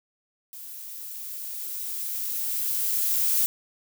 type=noise with level ramp; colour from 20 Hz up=violet; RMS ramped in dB=-41 to -22 dBFS; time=0.53-3.46 s; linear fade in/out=0 ms; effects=none